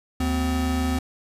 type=tone pair together; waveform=square; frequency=75.8 / 255 Hz; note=D#2 / C4; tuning=-45 / -44 cents; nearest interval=octave + major sixth; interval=2101 cents; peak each=-25 / -25 dBFS; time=0.2-0.99 s; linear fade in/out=5 ms; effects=resampled to 32000 Hz